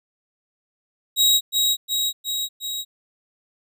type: tone with echo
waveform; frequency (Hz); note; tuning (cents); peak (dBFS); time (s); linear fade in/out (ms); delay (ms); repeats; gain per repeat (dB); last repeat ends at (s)
sawtooth; 3818; A#7; +41; -11; 1.16-1.41; 50; 360; 4; -3; 2.85
effects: none